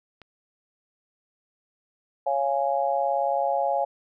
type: click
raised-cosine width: 0.3 ms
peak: -30 dBFS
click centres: 0.217 s
type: chord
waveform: sine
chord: Db major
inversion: none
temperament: just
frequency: 554.4 / 693 / 831.5 Hz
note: Db5 / F5 / Ab5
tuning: 0 / -14 / +2 cents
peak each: -26 dBFS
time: 2.26-3.85 s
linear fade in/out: 10 ms
effects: none